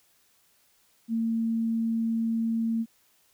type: tone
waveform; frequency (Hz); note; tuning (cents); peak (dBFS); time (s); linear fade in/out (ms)
sine; 227.1; A#3; -45; -24; 1.08-2.86; 50
effects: white hiss -65 dBFS RMS until 3.33 s